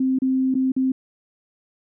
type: tone with dropouts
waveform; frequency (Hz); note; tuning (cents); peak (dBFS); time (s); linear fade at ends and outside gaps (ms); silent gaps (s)
sine; 261.6; C4; 0; -17; 0-0.92; 5; 0.188-0.219 / 0.543-0.551 / 0.72-0.764
effects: none